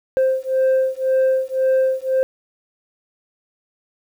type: beating tone pair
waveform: sine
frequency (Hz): 523.3 / 525.2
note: C5 / C5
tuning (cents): 0 / +6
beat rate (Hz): 1.9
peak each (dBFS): -16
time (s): 0.17-2.23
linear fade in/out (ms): 0
effects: tanh soft clip ceiling -12 dBFS + 8-bit